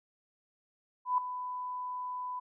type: tone with ADSR envelope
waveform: sine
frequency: 998 Hz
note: B5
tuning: 18 cents sharp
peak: -23 dBFS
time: 1.05-2.4 s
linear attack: 130 ms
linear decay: 3 ms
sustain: -12 dB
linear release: 13 ms
effects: none